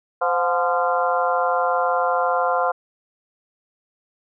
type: harmonic tone with a mistuned harmonic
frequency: 172.5 Hz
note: F3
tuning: 21 cents flat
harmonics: 3 / 4 / 5 / 6 / 7 / 8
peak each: -23 / -22 / -29 / -24 / -29 / -26 dBFS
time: 0.21-2.72 s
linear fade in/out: 10 ms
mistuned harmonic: 4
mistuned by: +66 cents
effects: none